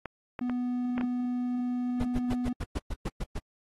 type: clicks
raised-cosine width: 0.5 ms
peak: -20 dBFS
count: 5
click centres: 0.057 / 0.392 / 0.497 / 0.98 / 1.011 s
type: tone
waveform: triangle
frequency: 246.9 Hz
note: B3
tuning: in tune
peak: -26 dBFS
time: 0.41-2.53 s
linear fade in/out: 5 ms
type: noise bursts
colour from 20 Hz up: brown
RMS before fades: -30 dBFS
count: 10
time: 2-3.39 s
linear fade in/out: 10 ms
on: 40 ms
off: 110 ms
effects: AAC 32 kbps